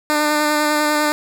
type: tone with vibrato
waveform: 10% pulse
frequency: 300.4 Hz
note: D4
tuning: 39 cents sharp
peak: -7 dBFS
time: 0.1-1.12 s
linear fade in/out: 0 ms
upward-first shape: square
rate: 10 Hz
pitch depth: 12 cents each way
effects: none